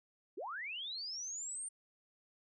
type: linear sweep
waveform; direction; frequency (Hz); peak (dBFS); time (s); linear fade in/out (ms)
sine; up; 293.7 to 8990; -40; 0.37-1.69; 10
effects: none